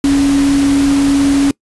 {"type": "tone in noise", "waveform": "sine", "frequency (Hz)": 279.2, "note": "C#4", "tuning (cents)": 13, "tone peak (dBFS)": -8, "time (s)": [0.04, 1.51], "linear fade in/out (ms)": 2, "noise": "pink", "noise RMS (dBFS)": -22, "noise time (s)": [0.04, 1.51], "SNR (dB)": 11, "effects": ["noise-tail reverb RT60 0.1 s tail -23 dB re dry", "resampled to 24000 Hz"]}